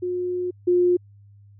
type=tone pair in turn; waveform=sine; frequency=359.8 / 355.9 Hz; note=F#4 / F4; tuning=-48 / +33 cents; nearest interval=unison; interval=19 cents; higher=first; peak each=-23 / -15 dBFS; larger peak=second; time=0.02-0.51 / 0.67-0.97 s; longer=first; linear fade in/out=10 ms; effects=added 101 Hz sine -47 dBFS peak until 1.59 s

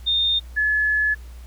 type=tone pair in turn; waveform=sine; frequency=3645 / 1712.3 Hz; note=A#7 / A6; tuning=-40 / -48 cents; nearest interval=octave + minor second; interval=1308 cents; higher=first; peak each=-17 dBFS; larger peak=neither; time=0.06-0.4 / 0.56-1.15 s; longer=second; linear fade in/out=20 ms; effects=added 60 Hz sine -36 dBFS peak until 1.46 s + pink hiss -52 dBFS RMS until 1.46 s

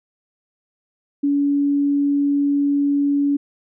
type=tone; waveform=sine; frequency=284.3 Hz; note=C#4; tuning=44 cents sharp; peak=-15 dBFS; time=1.23-3.37 s; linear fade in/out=10 ms; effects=none

